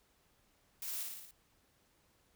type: noise with echo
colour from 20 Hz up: blue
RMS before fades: -42 dBFS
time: 0.82-1.03 s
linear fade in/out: 2 ms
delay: 56 ms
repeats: 5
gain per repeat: -3 dB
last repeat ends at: 1.31 s
effects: pink hiss -72 dBFS RMS until 2.35 s